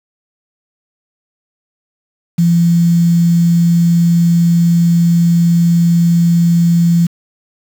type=tone with quantisation; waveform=sine; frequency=170.3 Hz; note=F3; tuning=43 cents flat; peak=-7 dBFS; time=2.38-7.07 s; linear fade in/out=10 ms; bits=5; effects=none